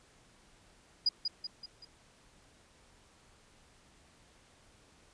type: tone with echo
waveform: sine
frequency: 4900 Hz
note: D#8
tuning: 27 cents flat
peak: -24 dBFS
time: 1.06-1.09 s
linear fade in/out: 5 ms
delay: 190 ms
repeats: 4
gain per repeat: -6 dB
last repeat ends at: 1.85 s
effects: pink hiss -63 dBFS RMS until 5.13 s + resampled to 22050 Hz